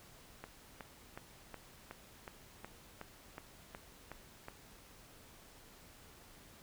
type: click train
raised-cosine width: 0.5 ms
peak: -30 dBFS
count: 12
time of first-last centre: 0.44-4.484 s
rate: 2.72 Hz
effects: pink hiss -59 dBFS RMS until 6.62 s